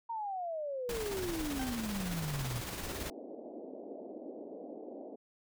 sine exponential sweep, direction down, 940 to 115 Hz, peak -35 dBFS, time 0.09-2.61 s, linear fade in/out 10 ms
pink noise with tremolo, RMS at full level -39 dBFS, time 0.89-3.1 s, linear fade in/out 2 ms, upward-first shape square, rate 18 Hz, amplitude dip 35%
35% pulse tone with exponential decay, 778 Hz, G5, 13 cents flat, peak -37 dBFS, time 1.59-1.94 s, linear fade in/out 5 ms, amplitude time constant 76 ms
pink band-pass noise, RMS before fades -46 dBFS, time 2.86-5.16 s, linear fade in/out 10 ms, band 240 to 680 Hz, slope 48 dB/octave
effects none

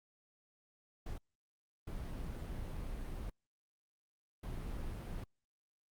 brown noise bursts at uneven times, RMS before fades -42 dBFS, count 3, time 1.06-1.18 / 1.87-3.3 / 4.43-5.24 s, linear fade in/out 5 ms, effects Opus 48 kbps

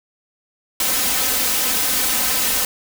white noise with comb filter, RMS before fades -19 dBFS, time 0.8-2.65 s, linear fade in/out 2 ms, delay 3.9 ms, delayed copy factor +0.95, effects none

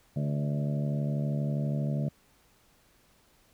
harmonic tone with a mistuned harmonic, 72.4 Hz, D2, 24 cents flat, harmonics 2 / 3 / 4 / 5 / 6 / 7 / 8 / 9, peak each -28 / -34 / -43 / -47 / -49 / -48 / -42 / -45 dBFS, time 0.16-2.09 s, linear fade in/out 5 ms, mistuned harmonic 8, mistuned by +17 cents, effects pink hiss -64 dBFS RMS until 3.53 s

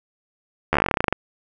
slowing click train, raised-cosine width 0.5 ms, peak -3 dBFS, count 17, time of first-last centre 0.73-1.126 s, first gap 12 ms, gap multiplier 1.09, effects none

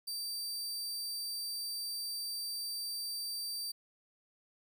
sawtooth tone, 4659 Hz, D8, 15 cents flat, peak -34 dBFS, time 0.07-3.72 s, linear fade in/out 10 ms, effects none

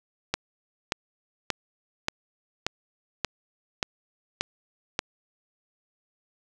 click train, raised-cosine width 0.2 ms, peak -7 dBFS, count 9, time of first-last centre 0.34-4.991 s, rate 1.72 Hz, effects none

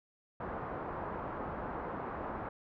white low-pass noise, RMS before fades -40 dBFS, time 0.4-2.49 s, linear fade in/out 5 ms, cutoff 1200 Hz, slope 24 dB/octave, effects none

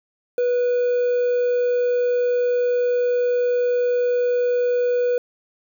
triangle tone with quantisation, 490 Hz, B4, 14 cents flat, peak -15 dBFS, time 0.38-5.18 s, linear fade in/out 2 ms, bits 7, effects none

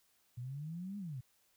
sine exponential two-way sweep, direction up then down, 118 to 208.7 to 118 Hz, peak -40 dBFS, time 0.37-1.21 s, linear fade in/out 10 ms, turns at 0.98 s, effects white hiss -73 dBFS RMS until 1.56 s

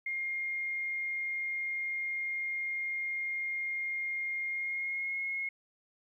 sine tone with pitch glide, 2126 to 2162 Hz, C7 to C#7, +27 to -44 cents, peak -32 dBFS, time 0.06-5.49 s, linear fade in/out 5 ms, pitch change +29 cents, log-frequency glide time 4.46-5.2 s, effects 12-bit

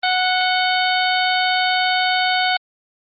harmonic tone with a mistuned harmonic, 737 Hz, F#5, 7 cents flat, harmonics 1 / 2 / 3 / 4 / 5 / 6, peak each -19 / -22 / -24 / -25 / -26 / -27 dBFS, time 0.03-2.57 s, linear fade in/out 5 ms, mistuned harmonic 4, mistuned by +54 cents, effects Opus 24 kbps

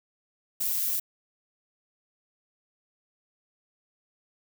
violet noise with amplitude modulation, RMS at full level -25 dBFS, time 0.6-1 s, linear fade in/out 10 ms, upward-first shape sine, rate 182 Hz, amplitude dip 65%, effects none

